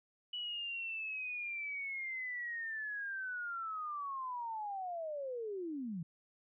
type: linear sweep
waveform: sine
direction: down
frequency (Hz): 2960 to 155.56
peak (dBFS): -38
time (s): 0.33-6.03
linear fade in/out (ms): 5
effects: none